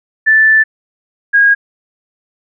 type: tone pair in turn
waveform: sine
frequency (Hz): 1759 / 1636.1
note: A6 / G#6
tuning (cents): -1 / -26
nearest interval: minor second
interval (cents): 125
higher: first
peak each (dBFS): -5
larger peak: neither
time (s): 0.26-0.64 / 1.33-1.55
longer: first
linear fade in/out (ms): 20
effects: none